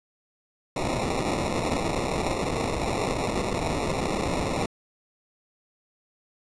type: noise with sample-and-hold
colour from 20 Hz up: blue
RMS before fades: -27 dBFS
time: 0.76-4.66 s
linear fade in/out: 5 ms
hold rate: 1575 Hz
effects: resampled to 22050 Hz

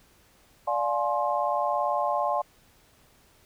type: chord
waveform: sine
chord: D half-diminished seventh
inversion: none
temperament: just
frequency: 587.3 / 704.8 / 845.8 / 1057.2 Hz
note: D5 / F5 / Ab5 / C6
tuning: 0 / +16 / +31 / +18 cents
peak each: -29 dBFS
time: 0.67-2.42 s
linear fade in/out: 10 ms
effects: pink hiss -60 dBFS RMS until 3.45 s

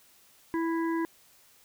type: harmonic tone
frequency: 330 Hz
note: E4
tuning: 2 cents sharp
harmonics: 1 / 3 / 5 / 6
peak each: -27 / -35 / -41 / -44 dBFS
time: 0.54-1.05 s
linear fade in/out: 0 ms
effects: white hiss -60 dBFS RMS until 1.64 s

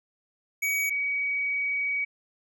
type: tone pair in turn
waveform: square / sine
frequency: 2263 / 2263 Hz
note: C#7 / C#7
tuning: +35 / +35 cents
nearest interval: unison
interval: 0 cents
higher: neither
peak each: -25 dBFS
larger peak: neither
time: 0.62-0.9 / 0.9-2.05 s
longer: second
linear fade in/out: 10 ms
effects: none

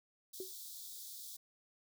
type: high-pass noise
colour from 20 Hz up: white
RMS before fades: -49 dBFS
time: 0.33-1.37 s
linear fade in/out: 10 ms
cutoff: 3400 Hz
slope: 96 dB/octave
type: tone with exponential decay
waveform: sine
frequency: 375.4 Hz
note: F#4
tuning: 25 cents sharp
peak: -37 dBFS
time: 0.4-0.53 s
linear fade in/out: 2 ms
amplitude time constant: 27 ms
effects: none

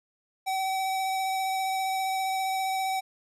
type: tone with vibrato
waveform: square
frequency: 764 Hz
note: G5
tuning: 45 cents flat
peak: -27 dBFS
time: 0.46-3.01 s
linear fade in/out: 20 ms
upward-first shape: sine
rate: 15 Hz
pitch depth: 11 cents each way
effects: resampled to 32000 Hz

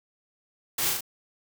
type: noise with echo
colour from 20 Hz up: white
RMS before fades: -28 dBFS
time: 0.78-0.9 s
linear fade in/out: 5 ms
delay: 36 ms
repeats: 3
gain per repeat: -2 dB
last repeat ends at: 1.008 s
effects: none

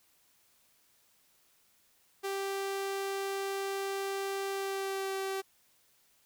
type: tone with pitch glide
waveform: sawtooth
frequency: 392 to 386.6 Hz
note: G4 to G4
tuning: 0 to -24 cents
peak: -29 dBFS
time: 2.23-5.42 s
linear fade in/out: 20 ms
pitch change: -24 cents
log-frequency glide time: 4.51-5.14 s
effects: white hiss -68 dBFS RMS until 6.25 s

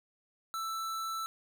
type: tone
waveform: square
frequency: 1324 Hz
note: E6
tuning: 7 cents sharp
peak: -35 dBFS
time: 0.54-1.26 s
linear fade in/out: 0 ms
effects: none

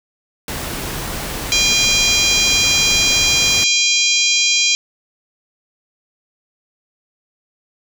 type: noise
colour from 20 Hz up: pink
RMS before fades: -25 dBFS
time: 0.48-3.64 s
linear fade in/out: 2 ms
type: harmonic tone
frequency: 805 Hz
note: G5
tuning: 46 cents sharp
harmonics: 3 / 4 / 5 / 6 / 7 / 8 / 9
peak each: -18 / -19 / -20 / -21 / -21 / -22 / -23 dBFS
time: 1.52-4.75 s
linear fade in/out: 0 ms
effects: none

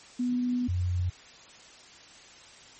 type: tone pair in turn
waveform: sine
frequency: 246.9 / 89.69 Hz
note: B3 / F2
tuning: 0 / +47 cents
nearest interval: octave + tritone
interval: 1753 cents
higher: first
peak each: -25 dBFS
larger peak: neither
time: 0.19-0.68 / 0.68-1.1 s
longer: first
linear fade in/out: 10 ms
effects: white hiss -51 dBFS RMS until 2.79 s + MP3 32 kbps

